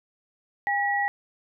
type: tone pair together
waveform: sine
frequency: 809.8 / 1926 Hz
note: G#5 / B6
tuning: -44 / -44 cents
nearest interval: octave + minor third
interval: 1500 cents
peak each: -25 dBFS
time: 0.67-1.08 s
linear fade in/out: 0 ms
effects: none

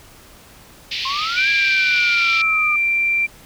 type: band-pass noise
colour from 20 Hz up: white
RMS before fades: -25 dBFS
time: 0.91-2.42 s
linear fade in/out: 5 ms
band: 2100 to 4800 Hz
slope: 48 dB/octave
type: exponential two-way sweep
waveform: sine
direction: up then down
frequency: 1046.5 to 1652 to 1209 Hz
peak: -22 dBFS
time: 1.05-2.76 s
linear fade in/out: 5 ms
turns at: 1.49 s
type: tone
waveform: sine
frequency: 2358 Hz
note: D7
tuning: 6 cents sharp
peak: -15 dBFS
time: 1.36-3.27 s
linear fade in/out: 20 ms
effects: pink hiss -45 dBFS RMS until 3.45 s

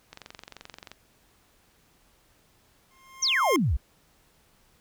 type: click train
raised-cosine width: 0.2 ms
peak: -24 dBFS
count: 19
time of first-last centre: 0.13-0.916 s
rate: 22.9 Hz
type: tone with exponential growth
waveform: 25% pulse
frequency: 1061 Hz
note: C6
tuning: 24 cents sharp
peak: -18 dBFS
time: 2.91-3.56 s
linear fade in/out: 1 ms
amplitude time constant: 140 ms
type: exponential sweep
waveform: sine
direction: down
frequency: 6560 to 51.91 Hz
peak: -21 dBFS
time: 3.22-3.77 s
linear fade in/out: 10 ms
effects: pink hiss -63 dBFS RMS until 4.8 s

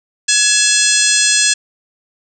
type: harmonic tone with a mistuned harmonic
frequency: 843 Hz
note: G#5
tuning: 26 cents sharp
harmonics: 2 / 3 / 4 / 5 / 6 / 7 / 8 / 9 / 10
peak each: -19 / -19 / -19 / -19 / -19 / -19 / -19 / -19 / -19 dBFS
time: 0.28-1.54 s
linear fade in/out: 10 ms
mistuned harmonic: 3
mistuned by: +76 cents
effects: none

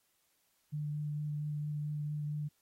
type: tone with vibrato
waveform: sine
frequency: 149 Hz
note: D3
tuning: 25 cents sharp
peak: -34 dBFS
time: 0.72-2.49 s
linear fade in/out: 20 ms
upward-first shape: sine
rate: 4.4 Hz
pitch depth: 11 cents each way
effects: white hiss -75 dBFS RMS until 2.61 s + AAC 48 kbps

